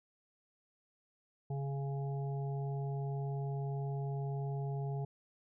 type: harmonic tone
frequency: 138.59 Hz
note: C#3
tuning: in tune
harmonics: 1 / 3 / 5 / 6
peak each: -35 / -45 / -49 / -51 dBFS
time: 1.5-5.05 s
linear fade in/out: 5 ms
effects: none